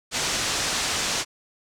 white low-pass noise, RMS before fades -26 dBFS, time 0.11-1.25 s, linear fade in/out 50 ms, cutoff 7400 Hz, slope 24 dB/octave, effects none

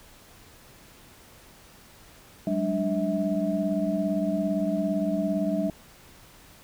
sine tone cluster, 187.4 / 205 / 293.6 / 646 Hz, F#3 / G#3 / D4 / E5, +22 / -22 / 0 / -35 cents, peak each -29 dBFS, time 2.47-5.7 s, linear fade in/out 2 ms, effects pink hiss -52 dBFS RMS until 6.63 s

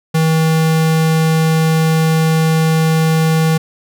square tone, 160.1 Hz, D#3, 50 cents sharp, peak -11 dBFS, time 0.14-3.58 s, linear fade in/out 10 ms, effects none

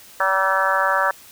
harmonic tone with a mistuned harmonic, 191.3 Hz, G3, 42 cents flat, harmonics 3 / 4 / 5 / 6 / 7 / 8 / 9, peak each -24 / -27 / -23 / -24 / -23 / -24 / -24 dBFS, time 0.2-1.11 s, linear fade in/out 2 ms, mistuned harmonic 6, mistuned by +20 cents, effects white hiss -45 dBFS RMS until 1.31 s

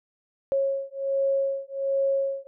sine beating tone pair, 546 / 547.3 Hz, C#5 / C#5, -26 / -22 cents, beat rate 1.3 Hz, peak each -26 dBFS, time 0.52-2.47 s, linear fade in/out 0 ms, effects none

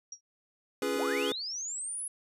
sine tone with exponential decay, 5680 Hz, F8, 28 cents sharp, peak -36 dBFS, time 0.12-0.21 s, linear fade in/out 5 ms, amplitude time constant 18 ms
square chord, C# dominant seventh, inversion none, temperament equal with one note detuned, 277.2 / 343.4 / 415.3 / 493.9 Hz, C#4 / E#4 / G#4 / B4, 0 / -29 / 0 / 0 cents, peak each -36 / -39 / -33 / -35 dBFS, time 0.82-1.32 s, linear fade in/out 2 ms
sine linear sweep, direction up, 242.5 to 10680 Hz, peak -34 dBFS, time 0.96-2.08 s, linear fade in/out 5 ms
effects resampled to 32000 Hz

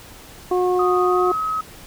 harmonic tone, 362.7 Hz, F#4, 34 cents flat, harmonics 1 / 2 / 3, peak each -17 / -23 / -27 dBFS, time 0.51-1.32 s, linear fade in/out 5 ms
sine tone with pitch glide, 1244.5 to 1275.8 Hz, D#6 to D#6, 0 to +43 cents, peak -20 dBFS, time 0.79-1.61 s, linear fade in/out 5 ms, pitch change +43 cents, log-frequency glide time 1.06-1.33 s
effects pink hiss -42 dBFS RMS until 1.86 s

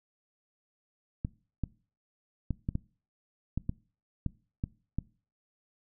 clicks, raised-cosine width 5 ms, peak -18 dBFS, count 10, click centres 1.249 / 1.637 / 2.507 / 2.689 / 2.754 / 3.576 / 3.694 / 4.263 / 4.639 / 4.986 s, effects noise-tail reverb RT60 0.4 s tail -22 dB re dry

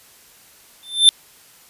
square tone with exponential growth, 3557 Hz, A7, 18 cents sharp, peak -4 dBFS, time 0.83-1.09 s, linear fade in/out 0 ms, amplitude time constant 55 ms, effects white hiss -49 dBFS RMS until 1.69 s + resampled to 32000 Hz

